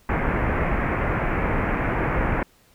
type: low-pass noise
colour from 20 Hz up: pink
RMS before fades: -23 dBFS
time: 0.09-2.43 s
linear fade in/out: 2 ms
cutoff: 2300 Hz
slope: 48 dB/octave
effects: pink hiss -58 dBFS RMS until 2.74 s